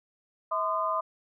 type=tone cluster; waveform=sine; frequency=644 / 1028 / 1221 Hz; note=E5 / C6 / D#6; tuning=-41 / -31 / -33 cents; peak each=-32 / -29 / -30 dBFS; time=0.51-1.01 s; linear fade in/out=10 ms; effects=none